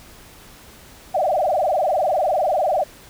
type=tone with vibrato; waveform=sine; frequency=670 Hz; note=E5; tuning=28 cents sharp; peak=-16 dBFS; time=1.14-2.84 s; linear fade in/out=10 ms; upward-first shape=sine; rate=20 Hz; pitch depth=250 cents each way; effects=pink hiss -45 dBFS RMS until 3.09 s